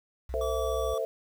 sine tone with vibrato, 62.9 Hz, B1, 32 cents sharp, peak -34 dBFS, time 0.29-0.94 s, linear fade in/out 5 ms, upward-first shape sine, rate 11 Hz, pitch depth 14 cents each way
sine chord, A minor, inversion none, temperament equal with one note detuned, 449 / 523.3 / 659.3 Hz, A4 / C5 / E5, +35 / 0 / 0 cents, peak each -32 dBFS, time 0.34-1.05 s, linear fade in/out 0 ms
square tone, 1151 Hz, D6, 35 cents flat, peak -37 dBFS, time 0.41-0.98 s, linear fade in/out 2 ms
effects 9-bit

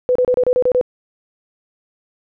sine tone bursts, 500 Hz, B4, 21 cents sharp, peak -11 dBFS, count 8, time 0.09-0.812 s, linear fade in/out 0 ms, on 64 ms, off 30 ms, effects none

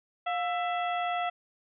harmonic tone with a mistuned harmonic, 664 Hz, E5, 12 cents sharp, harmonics 1 / 2 / 3 / 4 / 5, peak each -29 / -35 / -39 / -41 / -43 dBFS, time 0.26-1.3 s, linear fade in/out 10 ms, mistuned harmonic 1, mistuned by +110 cents, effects none

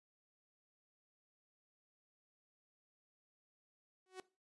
sawtooth tone with exponential growth, 373 Hz, F#4, 14 cents sharp, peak -39 dBFS, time 4.06-4.2 s, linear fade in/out 2 ms, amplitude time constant 30 ms, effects noise-tail reverb RT60 0.3 s tail -19 dB re dry + resampled to 24000 Hz

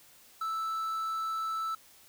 triangle tone with quantisation, 1317 Hz, E6, 2 cents flat, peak -29 dBFS, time 0.41-1.75 s, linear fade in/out 5 ms, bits 9, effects white hiss -58 dBFS RMS until 2.08 s

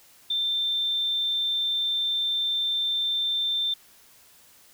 sine tone, 3570 Hz, A7, 24 cents sharp, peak -23 dBFS, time 0.3-3.74 s, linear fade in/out 5 ms, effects white hiss -55 dBFS RMS until 4.73 s

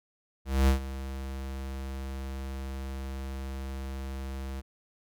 square tone with ADSR envelope, 66.9 Hz, C2, 39 cents sharp, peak -19 dBFS, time 0.45-4.62 s, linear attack 230 ms, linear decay 110 ms, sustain -16 dB, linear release 28 ms, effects none

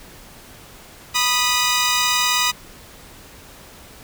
10% pulse tone pair together, 983 / 1238.5 Hz, B5 / D#6, -8 / -8 cents, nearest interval major third, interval 400 cents, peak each -11 dBFS, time 1.14-2.52 s, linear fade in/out 20 ms, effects pink hiss -43 dBFS RMS until 4.03 s

